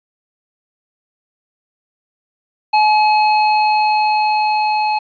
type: tone with level ramp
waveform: square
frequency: 852 Hz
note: G#5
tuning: 44 cents sharp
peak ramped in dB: -10 to -15 dBFS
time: 2.73-4.99 s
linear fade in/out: 10 ms
effects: resampled to 11025 Hz + 8-bit